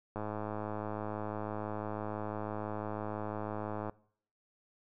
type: click train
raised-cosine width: 1 ms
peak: -24 dBFS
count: 397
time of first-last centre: 0.16-3.896 s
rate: 106 Hz
effects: noise-tail reverb RT60 0.6 s tail -22 dB re dry